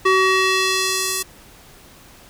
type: tone with band-pass filter sweep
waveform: square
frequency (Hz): 378.1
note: F#4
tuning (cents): +38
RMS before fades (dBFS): -18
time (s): 0.05-1.23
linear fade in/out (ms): 10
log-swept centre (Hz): 1400 to 9800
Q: 0.79
effects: pink hiss -46 dBFS RMS until 2.29 s